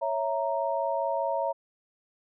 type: chord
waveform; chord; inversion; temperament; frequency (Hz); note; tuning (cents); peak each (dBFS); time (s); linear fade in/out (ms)
sine; A# diminished; first; equal; 554.4 / 659.3 / 932.3; C#5 / E5 / A#5; 0 / 0 / 0; -30; 0.01-1.53; 20
effects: none